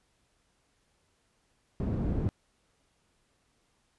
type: low-pass noise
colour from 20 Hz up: white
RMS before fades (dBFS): -30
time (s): 1.8-2.29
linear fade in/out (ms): 0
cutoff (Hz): 180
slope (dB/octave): 12
effects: pink hiss -72 dBFS RMS until 3.98 s + resampled to 24000 Hz